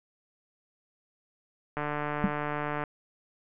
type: click train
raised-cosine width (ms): 0.5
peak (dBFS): -16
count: 159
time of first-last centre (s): 1.77-2.838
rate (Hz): 148
type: tone with exponential decay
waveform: sine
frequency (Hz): 196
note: G3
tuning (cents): 0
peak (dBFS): -16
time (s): 2.24-2.32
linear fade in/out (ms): 0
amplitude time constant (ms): 17
effects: low-pass 2000 Hz 12 dB/octave